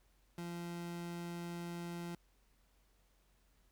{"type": "tone", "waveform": "30% pulse", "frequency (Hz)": 172.2, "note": "F3", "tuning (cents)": -24, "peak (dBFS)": -39, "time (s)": [0.38, 2.15], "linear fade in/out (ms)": 2, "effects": ["added 46 Hz sine -70 dBFS peak until 3.71 s", "pink hiss -75 dBFS RMS until 3.71 s"]}